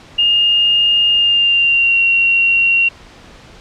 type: tone with pitch glide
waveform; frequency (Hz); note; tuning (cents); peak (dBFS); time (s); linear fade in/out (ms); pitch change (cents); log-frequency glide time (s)
sine; 2831 to 2747; F7 to F7; +23 to -29; -9; 0.18-2.89; 10; -52; 1.11-2
effects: pink hiss -40 dBFS RMS until 3.6 s + low-pass 5000 Hz 12 dB/octave